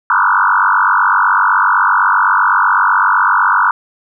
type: tone with frequency modulation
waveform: sine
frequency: 1212 Hz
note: D#6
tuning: 46 cents flat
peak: -8 dBFS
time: 0.1-3.71 s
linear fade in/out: 2 ms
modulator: 47.9 Hz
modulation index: 6.1
effects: none